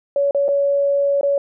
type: tone with dropouts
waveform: sine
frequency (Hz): 563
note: C#5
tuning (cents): +27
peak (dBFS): -14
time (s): 0.16-1.38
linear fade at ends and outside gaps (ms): 2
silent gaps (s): 0.31-0.347 / 0.482-0.487 / 1.211-1.231
effects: none